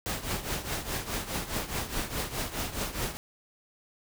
pink noise with tremolo, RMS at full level -30 dBFS, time 0.06-3.17 s, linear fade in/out 0 ms, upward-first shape triangle, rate 4.8 Hz, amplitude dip 80%, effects none

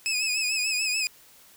20% pulse tone with vibrato, 2539 Hz, D#7, 34 cents sharp, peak -19 dBFS, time 0.06-1.07 s, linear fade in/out 0 ms, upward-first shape sine, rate 6.8 Hz, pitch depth 62 cents each way, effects white hiss -54 dBFS RMS until 1.56 s

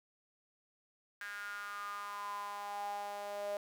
sawtooth tone with high-pass filter sweep, 203.8 Hz, G#3, 32 cents flat, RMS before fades -42 dBFS, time 1.21-3.57 s, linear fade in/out 2 ms, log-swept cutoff 1600 to 610 Hz, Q 7.9, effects none

